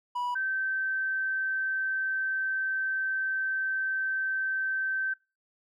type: tone pair in turn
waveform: triangle / sine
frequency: 978 / 1549.2 Hz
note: B5 / G6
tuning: -17 / -21 cents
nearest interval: minor sixth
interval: 796 cents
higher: second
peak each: -27 dBFS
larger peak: neither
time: 0.15-0.35 / 0.35-5.14 s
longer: second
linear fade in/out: 10 ms
effects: noise-tail reverb RT60 0.3 s tail -24 dB re dry